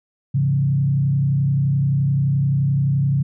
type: tone with frequency modulation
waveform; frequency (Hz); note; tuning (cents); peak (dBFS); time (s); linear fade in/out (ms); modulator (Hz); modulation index
sine; 138; C#3; -7; -15; 0.34-3.23; 10; 31.6; 0.64
effects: none